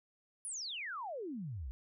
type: exponential sweep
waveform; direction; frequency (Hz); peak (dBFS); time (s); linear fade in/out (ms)
sine; down; 10548 to 55; -39; 0.45-1.71; 0
effects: none